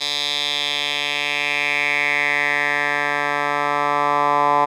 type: tone with band-pass filter sweep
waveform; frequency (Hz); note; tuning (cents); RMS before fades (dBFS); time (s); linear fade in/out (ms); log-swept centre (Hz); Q
10% pulse; 145.2; D3; -19; -20; 0-4.66; 20; 4100 to 1000; 3.7
effects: none